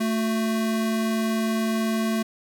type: tone pair together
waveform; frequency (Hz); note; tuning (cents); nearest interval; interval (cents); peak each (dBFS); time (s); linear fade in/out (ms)
square; 222.3 / 365.2; A3 / F#4; +18 / -23; major sixth; 859; -23 / -33; 0-2.23; 10
effects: none